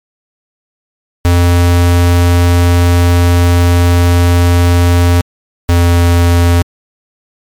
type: tone pair in turn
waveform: square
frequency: 87.31 / 86.41 Hz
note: F2 / F2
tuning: 0 / -18 cents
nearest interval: unison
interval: 18 cents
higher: first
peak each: -6 dBFS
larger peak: neither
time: 1.25-5.21 / 5.69-6.62 s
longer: first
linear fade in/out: 0 ms
effects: MP3 96 kbps